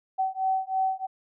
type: beating tone pair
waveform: sine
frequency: 760 / 763.1 Hz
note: F#5 / G5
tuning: +46 / -47 cents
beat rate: 3.1 Hz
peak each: -27 dBFS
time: 0.18-1.07 s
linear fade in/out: 20 ms
effects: none